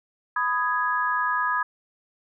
sine chord, G# minor, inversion first, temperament just, 996.7 / 1245.9 / 1661.2 Hz, B5 / D#6 / G#6, +16 / +2 / 0 cents, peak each -26 dBFS, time 0.36-1.63 s, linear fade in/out 5 ms, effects none

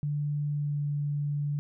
sine tone with pitch glide, 146.7 to 145.43 Hz, D3 to D3, -2 to -17 cents, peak -27 dBFS, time 0.03-1.59 s, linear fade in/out 0 ms, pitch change -15 cents, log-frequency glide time 0.5-0.82 s, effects none

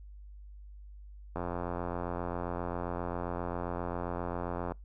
click train, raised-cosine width 1 ms, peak -21 dBFS, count 295, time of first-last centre 1.36-4.72 s, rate 87.5 Hz, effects noise-tail reverb RT60 0.2 s tail -25 dB re dry + added 50 Hz sine -46 dBFS peak until 4.84 s

